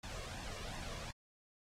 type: noise with flanger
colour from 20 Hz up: pink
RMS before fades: -45 dBFS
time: 0.03-1.11 s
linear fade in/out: 5 ms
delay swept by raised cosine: 1.1 to 1.8 ms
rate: 2.7 Hz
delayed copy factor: +0.65
effects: low-pass 7000 Hz 12 dB/octave + AAC 48 kbps